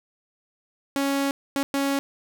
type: tone bursts at uneven times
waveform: sawtooth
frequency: 277.2 Hz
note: C#4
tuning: in tune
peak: -18 dBFS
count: 3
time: 0.96-1.31 / 1.56-1.63 / 1.74-1.99 s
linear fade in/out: 0 ms
effects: none